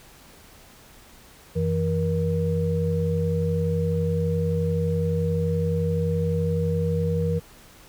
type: tone cluster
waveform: sine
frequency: 91.8 / 163.5 / 474 Hz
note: F#2 / E3 / A#4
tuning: -13 / -14 / +29 cents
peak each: -26 / -24 / -26 dBFS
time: 1.55-7.4 s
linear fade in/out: 20 ms
effects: pink hiss -50 dBFS RMS until 7.88 s